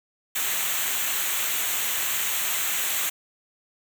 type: noise with comb filter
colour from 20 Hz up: white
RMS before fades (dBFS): -26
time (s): 0.35-3.1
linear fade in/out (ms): 10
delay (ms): 0.2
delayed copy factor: -0.7
effects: none